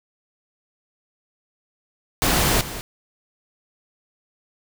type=noise with echo; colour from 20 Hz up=pink; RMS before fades=-19 dBFS; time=2.22-2.61 s; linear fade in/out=0 ms; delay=200 ms; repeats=1; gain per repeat=-13 dB; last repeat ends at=2.81 s; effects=none